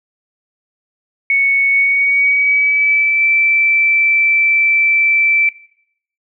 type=tone with pitch glide; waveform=sine; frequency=2217 to 2329 Hz; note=C#7 to D7; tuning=0 to -15 cents; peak=-10 dBFS; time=1.3-5.49 s; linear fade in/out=2 ms; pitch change=+85 cents; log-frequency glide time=1.69-3.26 s; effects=noise-tail reverb RT60 0.7 s tail -18 dB re dry